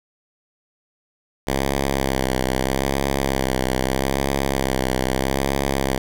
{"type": "tone with vibrato", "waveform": "5% pulse", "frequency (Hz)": 66.6, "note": "C2", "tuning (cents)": 31, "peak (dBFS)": -8, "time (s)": [1.47, 5.98], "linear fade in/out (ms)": 5, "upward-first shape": "sine", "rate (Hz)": 0.79, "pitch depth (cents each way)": 53, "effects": []}